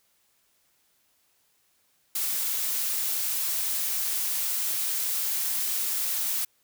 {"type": "noise", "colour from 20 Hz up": "blue", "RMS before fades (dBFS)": -28, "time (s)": [2.15, 6.45], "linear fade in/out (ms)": 5, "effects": ["white hiss -68 dBFS RMS until 6.63 s"]}